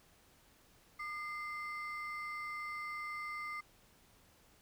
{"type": "ring-modulated tone", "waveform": "triangle", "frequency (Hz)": 1645, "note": "G#6", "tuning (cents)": -17, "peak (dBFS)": -35, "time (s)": [0.99, 3.61], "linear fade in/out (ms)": 10, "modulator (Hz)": 434, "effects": ["pink hiss -66 dBFS RMS until 4.61 s"]}